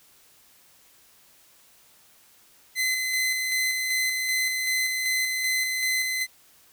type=tone with tremolo; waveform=sawtooth; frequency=2041 Hz; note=C7; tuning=44 cents flat; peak=-19 dBFS; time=2.75-6.27 s; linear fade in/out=50 ms; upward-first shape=square; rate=2.6 Hz; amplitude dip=30%; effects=white hiss -57 dBFS RMS until 6.72 s